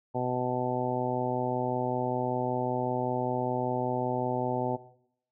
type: harmonic tone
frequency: 125.2 Hz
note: B2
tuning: 24 cents sharp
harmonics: 1 / 2 / 3 / 4 / 5 / 6 / 7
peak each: -35 / -35 / -35 / -35 / -35 / -35 / -35 dBFS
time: 0.14-4.77 s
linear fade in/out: 20 ms
effects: noise-tail reverb RT60 0.7 s tail -17 dB re dry